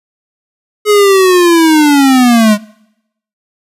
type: linear sweep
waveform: square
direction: down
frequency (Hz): 424.3 to 204.8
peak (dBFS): -5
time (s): 0.85-2.58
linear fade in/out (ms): 50
effects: noise-tail reverb RT60 0.8 s tail -23 dB re dry + resampled to 32000 Hz